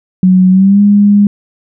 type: tone with pitch glide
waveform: sine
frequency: 185 to 204.1 Hz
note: F#3 to G#3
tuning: 0 to -30 cents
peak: -3 dBFS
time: 0.23-1.27 s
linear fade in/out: 2 ms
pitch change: +170 cents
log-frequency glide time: 0.5-0.81 s
effects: none